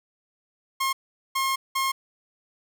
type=tone bursts at uneven times; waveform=sawtooth; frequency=1072 Hz; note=C6; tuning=42 cents sharp; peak=-19 dBFS; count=3; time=0.8-0.93 / 1.35-1.56 / 1.75-1.92 s; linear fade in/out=10 ms; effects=none